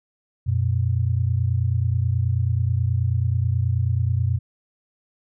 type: tone pair together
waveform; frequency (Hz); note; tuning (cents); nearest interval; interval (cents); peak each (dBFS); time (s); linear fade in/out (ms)
sine; 91.19 / 120.5; F#2 / B2; -25 / -42; perfect fourth; 483; -21; 0.46-4.39; 20
effects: none

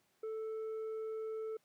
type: tone with tanh clipping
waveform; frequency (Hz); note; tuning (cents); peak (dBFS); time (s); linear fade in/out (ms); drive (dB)
sine; 440; A4; 0; -39; 0.23-1.57; 5; 4
effects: pink hiss -75 dBFS RMS until 1.64 s + high-pass 150 Hz 12 dB/octave

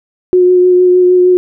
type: tone with vibrato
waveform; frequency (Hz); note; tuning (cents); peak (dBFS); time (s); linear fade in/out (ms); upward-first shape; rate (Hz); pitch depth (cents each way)
sine; 362.3; F#4; -36; -4; 0.33-1.37; 0; triangle; 6.5; 18
effects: none

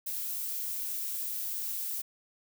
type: noise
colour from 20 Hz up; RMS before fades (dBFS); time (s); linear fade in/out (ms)
violet; -35; 0.06-2.02; 10
effects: none

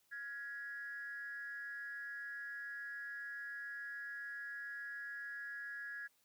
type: tone with amplitude modulation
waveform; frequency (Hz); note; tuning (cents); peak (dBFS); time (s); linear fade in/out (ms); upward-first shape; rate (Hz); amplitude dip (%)
sine; 1667; G#6; +6; -39; 0.11-6.08; 20; sine; 253; 75
effects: tanh soft clip ceiling -35 dBFS + white hiss -75 dBFS RMS until 6.24 s

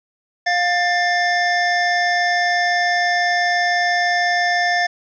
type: tone pair together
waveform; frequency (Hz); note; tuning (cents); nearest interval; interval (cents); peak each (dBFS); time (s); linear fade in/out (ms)
square; 705.2 / 1777; F5 / A6; +17 / +17; octave + major third; 1600; -19; 0.46-4.87; 10
effects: resampled to 16000 Hz + 8-bit

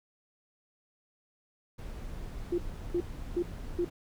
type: noise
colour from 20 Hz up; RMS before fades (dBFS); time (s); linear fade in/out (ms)
brown; -40; 1.78-3.9; 10
type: tone bursts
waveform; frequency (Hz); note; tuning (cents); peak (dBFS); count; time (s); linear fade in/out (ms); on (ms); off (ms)
sine; 349.2; F4; 0; -26; 4; 2.52-3.848; 5; 62; 360
effects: none

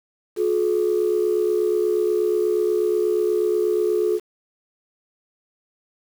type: tone pair together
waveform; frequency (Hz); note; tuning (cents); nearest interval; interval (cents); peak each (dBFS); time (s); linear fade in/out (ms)
sine; 359 / 427.3; F4 / G#4; +48 / +49; minor third; 301; -20 / -19; 0.36-4.2; 50
effects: tanh soft clip ceiling -11 dBFS + 7-bit

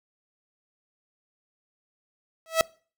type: tone with exponential growth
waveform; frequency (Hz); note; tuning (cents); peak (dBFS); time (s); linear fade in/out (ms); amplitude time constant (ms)
sawtooth; 650; E5; -24; -10; 2.46-2.61; 0; 31
effects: noise-tail reverb RT60 0.4 s tail -24 dB re dry

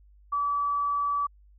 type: tone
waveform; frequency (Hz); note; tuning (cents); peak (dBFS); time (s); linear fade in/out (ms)
sine; 1150; D6; -37; -24; 0.32-1.27; 10
effects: added 50 Hz sine -53 dBFS peak until 1.58 s

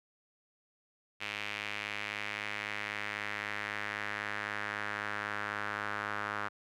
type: tone with band-pass filter sweep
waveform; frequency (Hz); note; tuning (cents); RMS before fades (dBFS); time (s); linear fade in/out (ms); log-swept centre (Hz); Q
sawtooth; 103.83; G#2; 0; -38; 1.2-6.49; 20; 2500 to 1400; 2.6
effects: none

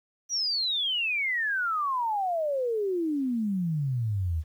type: exponential sweep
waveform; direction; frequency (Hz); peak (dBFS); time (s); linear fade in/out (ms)
sine; down; 5920 to 74.9; -25; 0.29-4.44; 50
effects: 10-bit

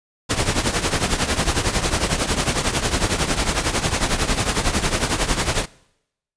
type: noise with tremolo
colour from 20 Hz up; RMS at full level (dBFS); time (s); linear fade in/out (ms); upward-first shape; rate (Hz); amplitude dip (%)
pink; -17; 0.29-5.66; 20; triangle; 11; 80
effects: noise-tail reverb RT60 0.8 s tail -22 dB re dry + resampled to 22050 Hz

